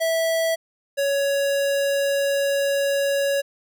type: tone pair in turn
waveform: square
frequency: 655 / 558.5 Hz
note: E5 / C#5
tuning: -11 / +13 cents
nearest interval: minor third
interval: 276 cents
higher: first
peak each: -20 dBFS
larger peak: neither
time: 0-0.56 / 0.97-3.42 s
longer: second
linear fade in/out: 20 ms
effects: none